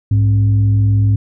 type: tone with frequency modulation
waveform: sine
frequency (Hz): 103.83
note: G#2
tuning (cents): 0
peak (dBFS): -9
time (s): 0.11-1.16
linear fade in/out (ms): 5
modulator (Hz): 164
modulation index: 0.31
effects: none

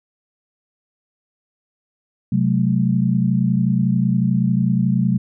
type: chord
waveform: sine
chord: F# diminished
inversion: second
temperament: equal with one note detuned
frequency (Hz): 130.81 / 185 / 216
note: C3 / F#3 / A3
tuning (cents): 0 / 0 / -32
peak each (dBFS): -19 / -18 / -20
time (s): 2.32-5.18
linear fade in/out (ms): 5
effects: none

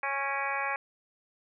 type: harmonic tone with a mistuned harmonic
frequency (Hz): 276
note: C#4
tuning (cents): -7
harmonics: 2 / 3 / 4 / 5 / 6 / 7 / 8 / 9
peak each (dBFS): -40 / -35 / -35 / -41 / -36 / -38 / -37 / -40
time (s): 0.03-0.76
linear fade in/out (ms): 2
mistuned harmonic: 8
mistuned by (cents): +48
effects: none

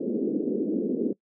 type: band-pass noise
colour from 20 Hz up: pink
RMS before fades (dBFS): -27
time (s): 0-1.13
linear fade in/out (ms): 5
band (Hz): 210 to 450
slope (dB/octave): 48
effects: noise-tail reverb RT60 0.1 s tail -22 dB re dry

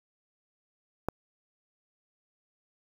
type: click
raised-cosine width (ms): 1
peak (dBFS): -14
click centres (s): 1.086
effects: 7-bit

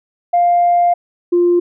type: tone pair in turn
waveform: sine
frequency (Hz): 700 / 350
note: F5 / F4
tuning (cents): +4 / +4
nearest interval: octave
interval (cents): 1200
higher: first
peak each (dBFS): -8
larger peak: neither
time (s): 0.33-0.94 / 1.32-1.6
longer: first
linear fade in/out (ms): 10
effects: tanh soft clip ceiling -5 dBFS

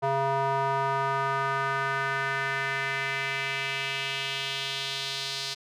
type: tone with band-pass filter sweep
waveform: square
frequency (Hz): 136.6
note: C#3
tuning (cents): -25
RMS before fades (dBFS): -29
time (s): 0.02-5.55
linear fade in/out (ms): 20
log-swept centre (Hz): 800 to 4400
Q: 2.4
effects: none

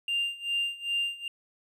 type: tone with tremolo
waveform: triangle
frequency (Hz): 2794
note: F7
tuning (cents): 0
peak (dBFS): -22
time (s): 0.08-1.28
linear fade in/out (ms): 2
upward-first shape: sine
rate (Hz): 2.5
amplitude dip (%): 90
effects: tanh soft clip ceiling -21 dBFS + resampled to 32000 Hz

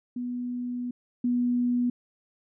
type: tone pair in turn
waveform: sine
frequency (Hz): 245.5 / 244.3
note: B3 / B3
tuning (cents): -10 / -19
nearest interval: unison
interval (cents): 9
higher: first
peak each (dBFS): -29 / -22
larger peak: second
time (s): 0.16-0.91 / 1.24-1.9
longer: first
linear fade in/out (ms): 5
effects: none

